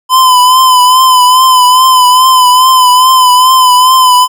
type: tone with vibrato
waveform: square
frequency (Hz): 1016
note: B5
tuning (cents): +49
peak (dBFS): -3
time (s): 0.09-4.28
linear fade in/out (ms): 50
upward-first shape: triangle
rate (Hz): 2.4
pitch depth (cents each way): 49
effects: none